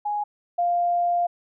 sine tone pair in turn, 831 / 698.6 Hz, G#5 / F5, +1 / 0 cents, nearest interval minor third, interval 301 cents, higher first, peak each -23 / -19 dBFS, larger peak second, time 0.05-0.24 / 0.58-1.27 s, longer second, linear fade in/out 10 ms, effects none

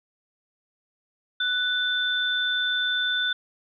sine tone pair together, 1486 / 3534 Hz, F#6 / A7, +7 / +7 cents, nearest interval octave + minor third, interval 1500 cents, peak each -25 dBFS, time 1.4-3.33 s, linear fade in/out 5 ms, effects none

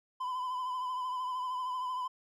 triangle tone with vibrato, 1011 Hz, B5, 40 cents sharp, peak -31 dBFS, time 0.2-2.08 s, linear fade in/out 10 ms, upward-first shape triangle, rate 13 Hz, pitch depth 47 cents each way, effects none

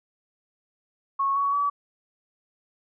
sine tone with pitch steps, 1100 / 1121.8 / 1144.1 Hz, C#6 / C#6 / D6, -14 / +20 / -46 cents, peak -21 dBFS, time 1.19-1.7 s, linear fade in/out 10 ms, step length 170 ms, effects none

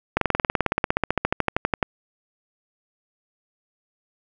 slowing click train, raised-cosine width 0.5 ms, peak -4 dBFS, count 27, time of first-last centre 0.17-1.828 s, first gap 43 ms, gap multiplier 1.03, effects none

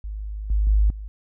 sine tone with level steps, 51.91 Hz, G#1, in tune, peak -28 / -17 / -14 / -31 dBFS, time 0.04-1.08 s, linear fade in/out 0 ms, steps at 0.5 / 0.67 / 0.9 s, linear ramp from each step 2 ms, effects none

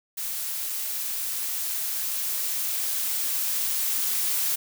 blue noise with level ramp, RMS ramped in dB -31 to -25 dBFS, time 0.17-4.56 s, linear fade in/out 10 ms, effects none

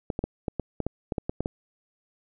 clicks, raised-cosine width 2 ms, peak -14 dBFS, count 12, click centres 0.102 / 0.191 / 0.24 / 0.482 / 0.597 / 0.803 / 0.866 / 1.122 / 1.182 / 1.295 / 1.406 / 1.459 s, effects none

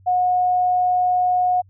sine tone, 726 Hz, F#5, 33 cents flat, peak -15 dBFS, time 0.06-1.62 s, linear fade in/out 20 ms, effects added 95 Hz sine -48 dBFS peak until 1.69 s

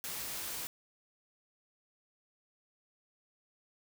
white noise, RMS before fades -40 dBFS, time 0.04-0.67 s, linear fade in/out 0 ms, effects none

